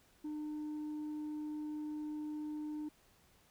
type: tone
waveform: sine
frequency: 302.4 Hz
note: D#4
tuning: 49 cents flat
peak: -36 dBFS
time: 0.24-2.89 s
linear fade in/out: 10 ms
effects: tanh soft clip ceiling -38 dBFS + pink hiss -68 dBFS RMS until 3.5 s